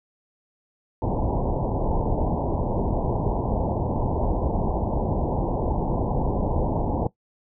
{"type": "low-pass noise", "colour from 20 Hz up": "pink", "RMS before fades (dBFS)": -24, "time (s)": [1.02, 7.07], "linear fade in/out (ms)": 2, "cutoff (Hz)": 970, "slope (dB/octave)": 96, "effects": ["noise-tail reverb RT60 0.1 s tail -18 dB re dry"]}